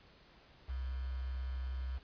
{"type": "tone with quantisation", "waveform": "sine", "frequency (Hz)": 64.6, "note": "C2", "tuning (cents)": -21, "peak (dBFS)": -36, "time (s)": [0.68, 1.99], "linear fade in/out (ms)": 20, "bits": 9, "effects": ["pink hiss -62 dBFS RMS until 2.03 s", "resampled to 11025 Hz"]}